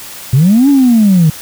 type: linear two-way sweep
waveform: sine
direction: up then down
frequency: 118.9 to 288.4 to 150 Hz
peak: -3 dBFS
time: 0.33-1.3 s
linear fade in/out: 5 ms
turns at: 0.69 s
effects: tanh soft clip ceiling -1 dBFS + white hiss -29 dBFS RMS until 1.41 s